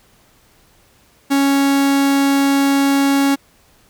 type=tone; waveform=45% pulse; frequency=277.2 Hz; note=C#4; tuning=in tune; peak=-12 dBFS; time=1.3-3.36 s; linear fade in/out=20 ms; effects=pink hiss -53 dBFS RMS until 3.89 s